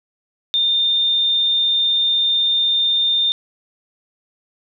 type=tone; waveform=sine; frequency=3618 Hz; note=A7; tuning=48 cents sharp; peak=-14 dBFS; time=0.54-3.32 s; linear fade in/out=0 ms; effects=none